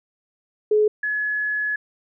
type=tone pair in turn; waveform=sine; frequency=424.7 / 1698.8 Hz; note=G#4 / G#6; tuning=+39 / +39 cents; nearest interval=2 octaves; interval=2400 cents; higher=second; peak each=-14 / -21 dBFS; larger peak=first; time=0.71-0.88 / 1.03-1.76 s; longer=second; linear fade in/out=5 ms; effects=none